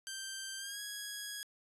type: tone with pitch glide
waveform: 10% pulse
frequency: 1568 to 1661.2 Hz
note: G6 to G#6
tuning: 0 to 0 cents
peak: -32 dBFS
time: 0.07-1.43 s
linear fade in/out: 0 ms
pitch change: +100 cents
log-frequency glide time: 0.57-0.8 s
effects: resampled to 32000 Hz